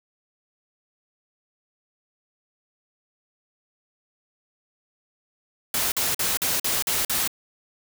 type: noise bursts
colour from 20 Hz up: white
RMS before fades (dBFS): -24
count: 7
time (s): 5.74-7.276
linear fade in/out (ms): 2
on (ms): 180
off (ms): 46
effects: none